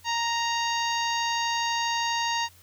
harmonic tone, 932.3 Hz, A#5, in tune, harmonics 1 / 2 / 3 / 4 / 5 / 6 / 7, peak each -27 / -32 / -33 / -35 / -35 / -41 / -37 dBFS, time 0.04-2.49 s, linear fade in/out 50 ms, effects added 89 Hz sine -56 dBFS peak until 2.62 s + white hiss -56 dBFS RMS until 2.62 s

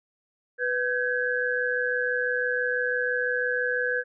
sine tone cluster, 495.3 / 1542 / 1668 Hz, B4 / G6 / G#6, +5 / -29 / +7 cents, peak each -28 dBFS, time 0.58-4.04 s, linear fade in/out 50 ms, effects none

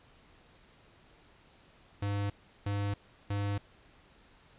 square tone bursts, 101.2 Hz, G#2, 44 cents flat, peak -31 dBFS, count 3, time 2.02-3.58 s, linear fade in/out 5 ms, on 280 ms, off 360 ms, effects pink hiss -61 dBFS RMS until 4.58 s + resampled to 8000 Hz

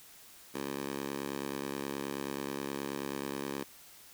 10% pulse tone with high-pass filter, 69.4 Hz, C#2, 3 cents sharp, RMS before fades -38 dBFS, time 0.54-3.64 s, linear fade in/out 10 ms, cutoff 280 Hz, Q 0.97, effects white hiss -55 dBFS RMS until 4.13 s

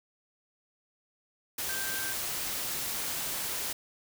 sine tone in noise, 1568 Hz, G6, in tune, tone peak -37 dBFS, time 1.69-2.13 s, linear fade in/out 5 ms, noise white, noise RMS -34 dBFS, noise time 1.58-3.73 s, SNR -6 dB, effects none

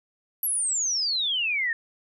sine exponential sweep, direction down, 11840 to 1784 Hz, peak -23 dBFS, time 0.43-1.73 s, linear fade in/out 2 ms, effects none

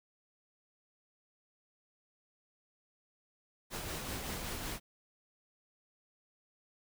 pink noise with tremolo, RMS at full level -39 dBFS, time 3.7-4.8 s, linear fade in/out 50 ms, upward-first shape sine, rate 5.3 Hz, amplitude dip 30%, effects none

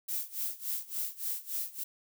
violet noise with tremolo, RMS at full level -33 dBFS, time 0.08-1.84 s, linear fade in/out 10 ms, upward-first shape sine, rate 3.5 Hz, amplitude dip 90%, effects none

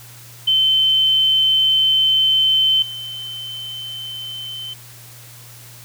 sine tone with level steps, 3077 Hz, G7, 33 cents flat, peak -12 / -27 dBFS, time 0.47-4.74 s, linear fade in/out 10 ms, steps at 2.82 s, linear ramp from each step 5 ms, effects added 119 Hz sine -42 dBFS peak until 5.84 s + white hiss -42 dBFS RMS until 5.84 s

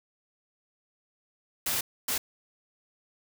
white noise bursts at uneven times, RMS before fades -29 dBFS, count 2, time 1.66-1.81 / 2.08-2.18 s, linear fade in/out 5 ms, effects none

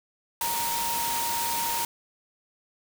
sine tone in noise, 932.3 Hz, A#5, in tune, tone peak -29 dBFS, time 0.41-1.85 s, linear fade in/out 2 ms, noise white, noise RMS -30 dBFS, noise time 0.41-1.85 s, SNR -2 dB, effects none

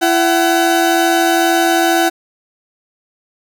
30% pulse tone pair together, 335.9 / 754 Hz, E4 / F#5, +33 / +32 cents, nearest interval octave + major second, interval 1399 cents, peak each -11 dBFS, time 0.01-2.1 s, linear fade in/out 20 ms, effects none

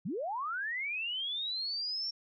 sine linear sweep, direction up, 137.1 to 5520 Hz, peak -33 dBFS, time 0.05-2.11 s, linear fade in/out 10 ms, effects none

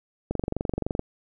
click train, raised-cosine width 2 ms, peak -13 dBFS, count 17, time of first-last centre 0.31-0.994 s, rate 23.4 Hz, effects none

